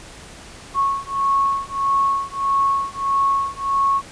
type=beating tone pair; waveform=sine; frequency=1100 / 1101.6 Hz; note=C#6 / C#6; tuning=-14 / -11 cents; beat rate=1.6 Hz; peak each=-20 dBFS; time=0.74-4.02 s; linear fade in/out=50 ms; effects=pink hiss -40 dBFS RMS until 4.11 s + resampled to 22050 Hz